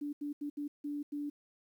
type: tone bursts at uneven times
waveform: sine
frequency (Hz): 291.2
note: D4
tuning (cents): -15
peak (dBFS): -35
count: 6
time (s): 0.01-0.13 / 0.21-0.33 / 0.41-0.5 / 0.57-0.68 / 0.84-1.03 / 1.12-1.3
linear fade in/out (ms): 10
effects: 11-bit